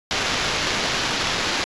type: noise with sample-and-hold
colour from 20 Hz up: violet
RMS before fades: -23 dBFS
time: 0.11-1.64 s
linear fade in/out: 0 ms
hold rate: 8820 Hz
effects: resampled to 22050 Hz